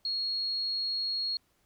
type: tone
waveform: sine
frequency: 4303 Hz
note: C8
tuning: 48 cents sharp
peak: -29 dBFS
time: 0.05-1.37 s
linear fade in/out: 2 ms
effects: pink hiss -71 dBFS RMS until 1.65 s